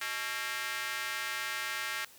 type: tone with high-pass filter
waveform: square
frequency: 123.8 Hz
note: B2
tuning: 5 cents sharp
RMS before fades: -36 dBFS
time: 0.01-2.05 s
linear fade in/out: 5 ms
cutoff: 1700 Hz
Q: 1.9
effects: white hiss -56 dBFS RMS until 2.18 s